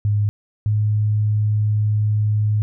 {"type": "tone pair in turn", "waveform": "sine", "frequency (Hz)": [103.83, 105.95], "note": ["G#2", "G#2"], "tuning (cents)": [0, 35], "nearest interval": "unison", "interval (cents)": 35, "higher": "second", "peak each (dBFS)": -15, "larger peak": "neither", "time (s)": [[0.05, 0.29], [0.66, 2.62]], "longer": "second", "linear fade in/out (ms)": 0, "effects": []}